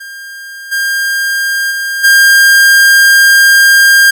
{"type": "tone with level steps", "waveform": "45% pulse", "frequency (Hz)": 1604, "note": "G6", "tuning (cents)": 39, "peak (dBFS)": [-25, -11, -14, -3], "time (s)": [0, 4.11], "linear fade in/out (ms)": 10, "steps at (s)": [0.71, 1.7, 2.03], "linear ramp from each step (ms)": 20, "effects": []}